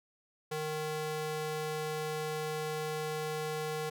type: tone with high-pass filter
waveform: square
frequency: 154.4 Hz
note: D#3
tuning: 13 cents flat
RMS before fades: -36 dBFS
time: 0.51-3.9 s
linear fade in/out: 10 ms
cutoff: 330 Hz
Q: 1.4
effects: none